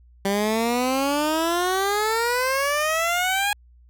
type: exponential sweep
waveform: 15% pulse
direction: up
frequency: 194.7 to 831 Hz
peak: -14 dBFS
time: 0.25-3.53 s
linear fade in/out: 2 ms
effects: added 60 Hz sine -49 dBFS peak until 3.89 s